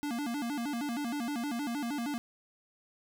square tone with vibrato, 261.6 Hz, C4, in tune, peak -33 dBFS, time 0.03-2.18 s, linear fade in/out 0 ms, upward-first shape square, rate 6.4 Hz, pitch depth 190 cents each way, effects none

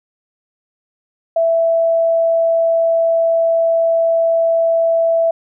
sine tone, 662 Hz, E5, 7 cents sharp, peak -11 dBFS, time 1.36-5.31 s, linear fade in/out 5 ms, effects none

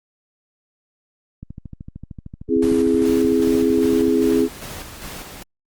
click train, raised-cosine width 5 ms, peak -21 dBFS, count 36, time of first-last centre 1.43-4.082 s, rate 13.2 Hz
sine chord, C augmented, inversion none, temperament equal, 261.6 / 329.6 / 415.3 Hz, C4 / E4 / G#4, 0 / 0 / 0 cents, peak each -18 / -19 / -18 dBFS, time 2.48-4.49 s, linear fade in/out 50 ms
pink noise with tremolo, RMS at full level -33 dBFS, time 2.62-5.43 s, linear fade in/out 5 ms, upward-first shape square, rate 2.5 Hz, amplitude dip 40%
effects Opus 32 kbps

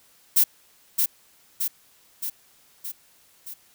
violet noise with echo, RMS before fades -17 dBFS, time 0.36-0.44 s, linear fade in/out 10 ms, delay 620 ms, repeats 5, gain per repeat -4 dB, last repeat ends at 3.54 s, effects white hiss -58 dBFS RMS until 3.74 s

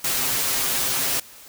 white noise with comb filter, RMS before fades -23 dBFS, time 0.04-1.2 s, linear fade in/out 5 ms, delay 7.5 ms, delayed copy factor +0.6, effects white hiss -45 dBFS RMS until 1.48 s

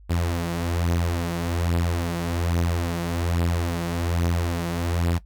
sawtooth beating tone pair, 84.6 / 85.8 Hz, E2 / F2, +45 / -30 cents, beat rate 1.2 Hz, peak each -24 / -20 dBFS, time 0.09-5.19 s, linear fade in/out 20 ms, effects noise-tail reverb RT60 0.1 s tail -17 dB re dry + added 50 Hz sine -45 dBFS peak until 5.25 s

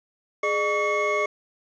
triangle tone cluster, 418.3 / 605 / 1131 / 2174 Hz, G#4 / D#5 / C#6 / C#7, +12 / -49 / +34 / -34 cents, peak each -25 dBFS, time 0.43-1.26 s, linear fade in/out 5 ms, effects resampled to 16000 Hz + 8-bit

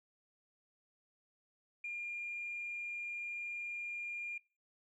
sine tone, 2407 Hz, D7, 42 cents sharp, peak -38 dBFS, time 1.84-4.38 s, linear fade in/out 5 ms, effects noise-tail reverb RT60 0.3 s tail -21 dB re dry + tanh soft clip ceiling -34 dBFS

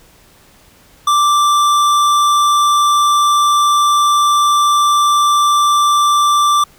sine tone with tanh clipping, 1174.7 Hz, D6, in tune, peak -11 dBFS, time 1.07-6.64 s, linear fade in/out 5 ms, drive 17 dB, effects pink hiss -47 dBFS RMS until 6.78 s

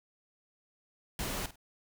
pink noise with echo, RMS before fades -36 dBFS, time 1.19-1.46 s, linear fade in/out 2 ms, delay 49 ms, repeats 2, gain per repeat -13 dB, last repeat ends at 1.558 s, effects none

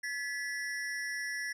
square ring-modulated tone, 1838 Hz, A#6, 25 cents flat, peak -32 dBFS, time 0.03-1.53 s, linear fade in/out 10 ms, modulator 128 Hz, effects low-pass 10000 Hz 12 dB/octave

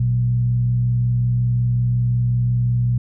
sine tone with frequency modulation, 120.9 Hz, B2, 36 cents flat, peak -15 dBFS, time 0-2.98 s, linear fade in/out 5 ms, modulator 65.5 Hz, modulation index 0.33, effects none

